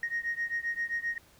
sine beating tone pair, 1864.7 / 1872.3 Hz, A#6 / A#6, 0 / +7 cents, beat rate 7.6 Hz, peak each -32 / -33 dBFS, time 0.03-1.18 s, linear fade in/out 2 ms, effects tanh soft clip ceiling -24 dBFS + pink hiss -60 dBFS RMS until 1.39 s

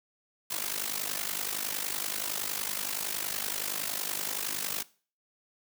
white noise with amplitude modulation, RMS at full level -30 dBFS, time 0.5-4.83 s, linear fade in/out 10 ms, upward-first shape sine, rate 50.7 Hz, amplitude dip 80%, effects noise-tail reverb RT60 0.4 s tail -20 dB re dry + high-pass 150 Hz 12 dB/octave

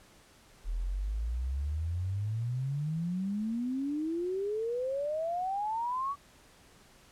sine exponential sweep, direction up, 38.89 to 1152 Hz, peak -30 dBFS, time 0.64-6.16 s, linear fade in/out 50 ms, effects pink hiss -59 dBFS RMS until 7.11 s + low-pass 11000 Hz 12 dB/octave

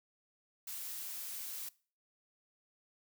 blue noise, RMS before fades -43 dBFS, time 0.67-1.69 s, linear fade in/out 5 ms, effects noise-tail reverb RT60 0.4 s tail -21 dB re dry

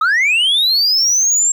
sine linear sweep, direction up, 1225 to 7540 Hz, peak -8 dBFS, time 0.01-1.52 s, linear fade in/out 5 ms, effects tanh soft clip ceiling -10 dBFS + 8-bit

